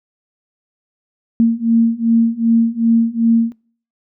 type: beating tone pair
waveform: sine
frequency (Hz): 228.1 / 230.7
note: A#3 / A#3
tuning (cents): -37 / -18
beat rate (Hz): 2.6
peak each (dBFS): -14 / -13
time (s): 1.4-3.52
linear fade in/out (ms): 0
effects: noise-tail reverb RT60 0.5 s tail -24 dB re dry